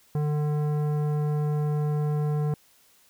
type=tone with tanh clipping; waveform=sine; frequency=149.3 Hz; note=D3; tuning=29 cents sharp; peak=-25 dBFS; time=0.15-2.54 s; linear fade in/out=2 ms; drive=14 dB; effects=white hiss -60 dBFS RMS until 3.09 s